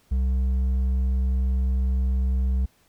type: tone with hard clipping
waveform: sine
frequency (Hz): 64.5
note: C2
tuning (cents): -24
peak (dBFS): -21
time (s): 0.11-2.66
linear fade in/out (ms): 10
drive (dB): 4
effects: pink hiss -62 dBFS RMS until 2.88 s